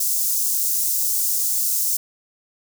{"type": "high-pass noise", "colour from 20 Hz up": "white", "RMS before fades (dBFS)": -21, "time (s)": [0, 1.97], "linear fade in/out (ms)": 5, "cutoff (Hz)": 5900, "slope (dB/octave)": 24, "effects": []}